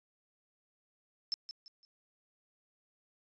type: tone with echo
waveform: sine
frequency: 5280 Hz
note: E8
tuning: 2 cents sharp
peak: -31 dBFS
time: 1.32-1.34 s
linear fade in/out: 0 ms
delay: 170 ms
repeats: 3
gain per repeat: -10 dB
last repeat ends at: 1.85 s
effects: resampled to 16000 Hz